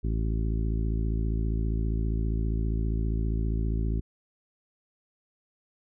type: harmonic tone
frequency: 55 Hz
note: A1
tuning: in tune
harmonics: 1 / 2 / 3 / 4 / 5 / 6 / 7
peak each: -26 / -32 / -36 / -38 / -40 / -42 / -43 dBFS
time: 0.03-4.01 s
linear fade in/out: 20 ms
effects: none